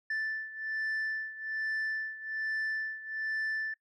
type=beating tone pair; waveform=sine; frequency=1760 / 1761.2 Hz; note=A6 / A6; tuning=0 / +1 cents; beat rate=1.2 Hz; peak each=-32 / -35 dBFS; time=0.1-3.74 s; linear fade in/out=5 ms; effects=noise-tail reverb RT60 0.1 s tail -22 dB re dry + tanh soft clip ceiling -29 dBFS